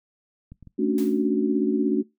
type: clicks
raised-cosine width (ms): 5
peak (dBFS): -29 / -33 / -32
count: 3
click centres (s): 0.52 / 0.627 / 0.673
type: chord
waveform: sine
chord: D major seventh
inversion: second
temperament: equal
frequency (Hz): 220 / 277.2 / 293.7 / 370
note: A3 / C#4 / D4 / F#4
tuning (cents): 0 / 0 / 0 / 0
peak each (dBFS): -25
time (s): 0.78-2.03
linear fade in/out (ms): 20
type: noise with exponential decay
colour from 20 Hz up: white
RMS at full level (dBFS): -38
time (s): 0.98-1.29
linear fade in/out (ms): 2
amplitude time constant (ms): 66
effects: noise-tail reverb RT60 0.2 s tail -22 dB re dry